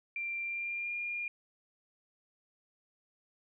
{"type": "tone with pitch glide", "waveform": "sine", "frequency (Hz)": [2367, 2413], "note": ["D7", "D7"], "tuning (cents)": [13, 46], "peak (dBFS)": -34, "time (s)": [0.16, 1.28], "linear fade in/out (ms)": 2, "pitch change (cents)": 33, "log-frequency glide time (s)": [0.41, 0.94], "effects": []}